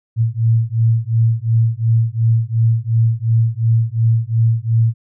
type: beating tone pair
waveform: sine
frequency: 112.6 / 115.4 Hz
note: A2 / A#2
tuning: +40 / -17 cents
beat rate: 2.8 Hz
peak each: -15 dBFS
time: 0.16-4.94 s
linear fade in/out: 50 ms
effects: none